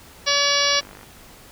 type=harmonic tone; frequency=570 Hz; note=C#5; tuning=48 cents sharp; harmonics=1 / 2 / 3 / 4 / 5 / 6 / 7 / 8 / 9 / 10; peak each=-26 / -26 / -26 / -26 / -26 / -26 / -26 / -26 / -26 / -26 dBFS; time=0.26-0.81 s; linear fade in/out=20 ms
type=click train; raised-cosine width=0.5 ms; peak=-27 dBFS; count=22; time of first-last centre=0.61-1.032 s; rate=49.8 Hz
effects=pink hiss -46 dBFS RMS until 1.51 s